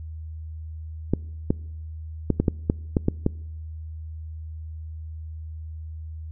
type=clicks; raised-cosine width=3 ms; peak=-6 dBFS; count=9; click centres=1.136 / 1.505 / 2.303 / 2.4 / 2.482 / 2.699 / 2.968 / 3.084 / 3.264 s; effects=noise-tail reverb RT60 0.9 s tail -25 dB re dry + added 79 Hz sine -33 dBFS peak until 6.31 s